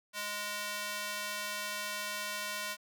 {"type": "tone with high-pass filter", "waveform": "square", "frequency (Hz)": 207.2, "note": "G#3", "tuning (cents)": -4, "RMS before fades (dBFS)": -38, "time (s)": [0.13, 2.77], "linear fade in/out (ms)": 50, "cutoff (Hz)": 1300, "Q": 0.67, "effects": []}